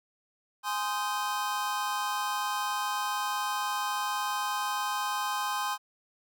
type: chord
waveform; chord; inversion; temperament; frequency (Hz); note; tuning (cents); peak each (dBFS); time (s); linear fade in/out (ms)
square; Ab major seventh; none; just; 830.6 / 1038.3 / 1245.9 / 1557.4; Ab5 / C6 / Eb6 / G6; 0 / -14 / +2 / -12; -35 / -33 / -38 / -39; 0.63-5.78; 50
effects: none